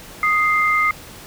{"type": "tone pair together", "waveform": "sine", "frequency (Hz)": [1244.5, 2093], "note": ["D#6", "C7"], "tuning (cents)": [0, 0], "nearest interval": "major sixth", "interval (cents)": 900, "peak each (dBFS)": -17, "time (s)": [0.23, 0.91], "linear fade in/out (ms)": 2, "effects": ["pink hiss -39 dBFS RMS until 1.26 s"]}